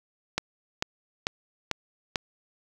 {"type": "click train", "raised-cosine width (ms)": 0.2, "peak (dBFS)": -8, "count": 5, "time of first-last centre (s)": [0.38, 2.158], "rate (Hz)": 2.25, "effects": ["8-bit"]}